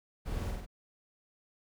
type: noise with echo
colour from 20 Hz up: brown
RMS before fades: -36 dBFS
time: 0.25-0.52 s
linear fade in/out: 20 ms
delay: 48 ms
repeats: 3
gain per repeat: -2 dB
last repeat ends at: 0.664 s
effects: none